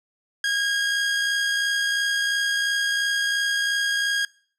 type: tone with amplitude modulation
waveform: sawtooth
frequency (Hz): 1632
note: G#6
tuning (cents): -31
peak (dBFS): -16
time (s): 0.44-4.25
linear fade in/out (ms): 2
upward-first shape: sine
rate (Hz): 62.9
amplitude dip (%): 30
effects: noise-tail reverb RT60 0.5 s tail -24 dB re dry + low-pass 8000 Hz 12 dB/octave